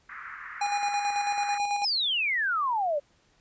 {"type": "band-pass noise", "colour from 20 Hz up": "pink", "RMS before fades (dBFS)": -41, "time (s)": [0.09, 1.58], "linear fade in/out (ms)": 5, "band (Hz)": [1200, 2000], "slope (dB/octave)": 48}
{"type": "tone with tremolo", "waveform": "square", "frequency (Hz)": 817, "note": "G#5", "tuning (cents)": -29, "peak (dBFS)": -25, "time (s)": [0.61, 1.85], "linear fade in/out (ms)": 5, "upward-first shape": "square", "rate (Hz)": 9.1, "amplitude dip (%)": 40}
{"type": "exponential sweep", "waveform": "sine", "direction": "down", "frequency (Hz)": [5490, 554.4], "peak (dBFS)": -24, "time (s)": [1.83, 3], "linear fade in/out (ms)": 20}
{"effects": ["pink hiss -65 dBFS RMS until 3.4 s", "resampled to 16000 Hz"]}